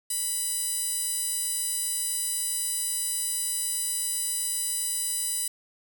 15% pulse tone with high-pass filter, 987.8 Hz, B5, in tune, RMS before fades -29 dBFS, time 0.1-5.48 s, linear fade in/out 5 ms, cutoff 8000 Hz, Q 1.7, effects none

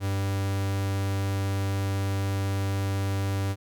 45% pulse tone, 98 Hz, G2, in tune, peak -25 dBFS, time 0-3.56 s, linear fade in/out 50 ms, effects none

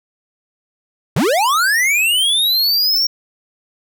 square linear sweep, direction up, 103.7 to 5588 Hz, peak -13 dBFS, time 1.16-3.07 s, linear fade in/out 5 ms, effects none

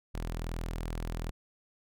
sawtooth tone, 41.2 Hz, E1, in tune, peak -30 dBFS, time 0.14-1.31 s, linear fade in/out 10 ms, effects none

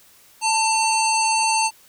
harmonic tone with a mistuned harmonic, 899 Hz, A5, 37 cents sharp, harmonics 1 / 3 / 5 / 7 / 9 / 10, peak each -19 / -24 / -26 / -27 / -29 / -29 dBFS, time 0.41-1.71 s, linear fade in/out 50 ms, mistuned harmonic 1, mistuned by -24 cents, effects white hiss -52 dBFS RMS until 1.88 s

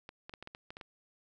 clicks, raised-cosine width 0.3 ms, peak -29 dBFS, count 9, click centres 0.091 / 0.295 / 0.338 / 0.426 / 0.474 / 0.549 / 0.705 / 0.769 / 0.812 s, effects none

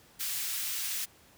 white high-pass noise, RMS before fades -34 dBFS, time 0.19-1.06 s, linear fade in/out 20 ms, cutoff 1900 Hz, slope 12 dB/octave, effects pink hiss -59 dBFS RMS until 1.37 s + high-pass 60 Hz 12 dB/octave

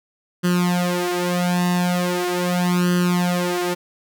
sawtooth tone with flanger, 177.8 Hz, F3, 31 cents sharp, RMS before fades -20 dBFS, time 0.43-3.75 s, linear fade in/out 20 ms, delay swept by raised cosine 0.65 to 4.55 ms, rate 0.4 Hz, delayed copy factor +1, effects none

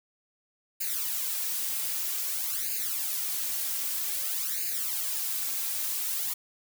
blue noise with flanger, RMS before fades -31 dBFS, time 0.8-6.34 s, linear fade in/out 10 ms, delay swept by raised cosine 0.43 to 3.73 ms, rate 0.52 Hz, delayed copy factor +0.85, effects none

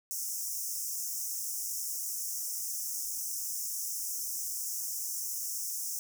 pink high-pass noise, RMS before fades -36 dBFS, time 0.11-5.99 s, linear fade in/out 0 ms, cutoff 5400 Hz, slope 96 dB/octave, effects none

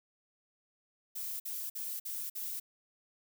violet noise bursts, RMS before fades -39 dBFS, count 5, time 1.15-2.6 s, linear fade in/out 10 ms, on 250 ms, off 50 ms, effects none

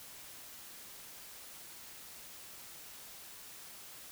silence, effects white hiss -51 dBFS RMS until 4.11 s

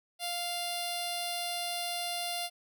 10% pulse tone with notch filter, 698 Hz, F5, 1 cent flat, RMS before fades -35 dBFS, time 0.19-2.5 s, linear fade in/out 50 ms, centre 1600 Hz, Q 0.65, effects none

